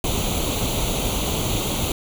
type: noise with comb filter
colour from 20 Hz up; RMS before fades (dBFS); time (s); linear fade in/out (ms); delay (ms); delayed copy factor
pink; -23; 0.04-1.92; 2; 0.29; +0.8
effects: none